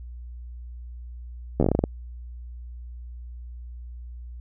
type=slowing click train; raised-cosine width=2 ms; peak=-7 dBFS; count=10; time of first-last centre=1.6-1.839 s; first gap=12 ms; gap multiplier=1.19; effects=added 60 Hz sine -36 dBFS peak until 4.4 s